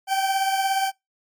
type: beating tone pair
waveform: 40% pulse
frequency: 773 / 790 Hz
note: G5 / G5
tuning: -24 / +13 cents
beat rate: 17 Hz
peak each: -20 / -27 dBFS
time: 0.07-0.92 s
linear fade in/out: 50 ms
effects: noise-tail reverb RT60 0.2 s tail -25 dB re dry + MP3 96 kbps